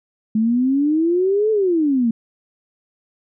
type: exponential two-way sweep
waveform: sine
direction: up then down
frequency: 213.7 to 442.7 to 221.5 Hz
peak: -14 dBFS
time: 0.35-2.11 s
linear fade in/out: 5 ms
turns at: 1.51 s
effects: none

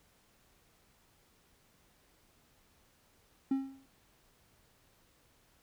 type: tone with exponential decay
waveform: triangle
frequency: 269.3 Hz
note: C#4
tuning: 50 cents flat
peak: -23 dBFS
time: 3.51-3.86 s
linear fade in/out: 5 ms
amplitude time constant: 75 ms
effects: tanh soft clip ceiling -19 dBFS + pink hiss -68 dBFS RMS until 5.62 s

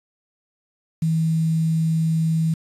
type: tone with quantisation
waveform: sine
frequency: 161.4 Hz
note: E3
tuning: 36 cents flat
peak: -17 dBFS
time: 1.02-2.54 s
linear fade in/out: 5 ms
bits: 7
effects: resampled to 32000 Hz

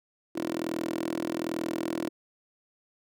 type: tone with high-pass filter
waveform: 10% pulse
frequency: 41.2 Hz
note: E1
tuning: in tune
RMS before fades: -32 dBFS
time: 0.35-2.09 s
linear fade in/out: 10 ms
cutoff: 340 Hz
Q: 6.5
effects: none

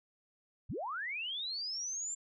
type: linear sweep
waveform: sine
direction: up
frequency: 53 to 7380 Hz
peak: -36 dBFS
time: 0.69-2.15 s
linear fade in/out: 10 ms
effects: none

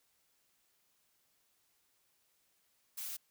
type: noise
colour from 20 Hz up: blue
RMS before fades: -42 dBFS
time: 2.97-3.17 s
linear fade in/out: 10 ms
effects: white hiss -75 dBFS RMS until 3.3 s

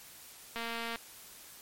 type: click train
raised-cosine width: 0.3 ms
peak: -22 dBFS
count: 93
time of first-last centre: 0.56-0.958 s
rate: 231 Hz
effects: white hiss -52 dBFS RMS until 1.61 s + MP3 64 kbps

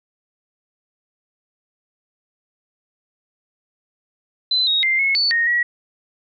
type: tone with pitch steps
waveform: sine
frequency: 4034 / 3768 / 2093 / 2183 / 4478 / 1860 / 1920 Hz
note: B7 / A#7 / C7 / C#7 / C#8 / A#6 / B6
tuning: +36 / +18 / 0 / -27 / +17 / -4 / -49 cents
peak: -15 dBFS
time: 4.51-5.63 s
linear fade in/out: 5 ms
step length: 160 ms
effects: none

